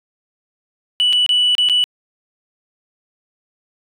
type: tone with dropouts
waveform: sine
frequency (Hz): 2960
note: F#7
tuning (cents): 0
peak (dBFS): -10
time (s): 1-1.84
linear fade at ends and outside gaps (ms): 0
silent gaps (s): 1.127-1.131 / 1.263-1.292 / 1.551-1.582 / 1.688-1.697
effects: tanh soft clip ceiling -9 dBFS